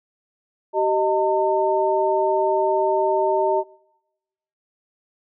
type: tone cluster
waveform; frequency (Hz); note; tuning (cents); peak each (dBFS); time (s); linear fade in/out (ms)
sine; 384.7 / 622 / 905; G4 / D#5 / A5; -33 / -1 / +48; -21; 0.73-3.64; 50
effects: noise-tail reverb RT60 1.0 s tail -25 dB re dry